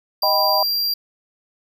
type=tone; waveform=square; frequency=4746 Hz; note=D8; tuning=17 cents sharp; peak=-19 dBFS; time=0.22-0.94 s; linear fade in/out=5 ms
type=chord; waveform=sine; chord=Eb augmented; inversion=none; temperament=equal with one note detuned; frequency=622.3 / 784 / 994.1 Hz; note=Eb5 / G5 / B5; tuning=0 / 0 / +11 cents; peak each=-21 dBFS; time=0.23-0.63 s; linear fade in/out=2 ms
effects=none